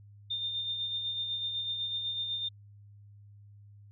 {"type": "tone with tremolo", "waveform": "sine", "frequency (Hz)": 3619, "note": "A7", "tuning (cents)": 48, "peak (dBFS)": -30, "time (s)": [0.3, 2.49], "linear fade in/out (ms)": 10, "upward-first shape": "sine", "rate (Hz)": 8, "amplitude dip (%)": 40, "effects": ["added 102 Hz sine -51 dBFS peak until 3.91 s"]}